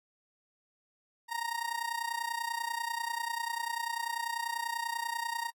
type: tone with amplitude modulation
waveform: 30% pulse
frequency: 932.3 Hz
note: A#5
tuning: in tune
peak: -27 dBFS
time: 1.28-5.52 s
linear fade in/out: 50 ms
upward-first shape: sine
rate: 30.2 Hz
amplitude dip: 80%
effects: AAC 64 kbps